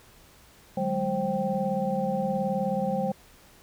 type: tone cluster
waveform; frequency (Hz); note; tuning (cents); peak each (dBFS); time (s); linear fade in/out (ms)
sine; 152.3 / 189.3 / 208.2 / 529 / 782; D#3 / F#3 / G#3 / C5 / G5; -37 / +40 / +5 / +19 / -4; -38 / -30 / -32 / -29 / -31; 0.77-3.12; 5
effects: pink hiss -55 dBFS RMS until 3.62 s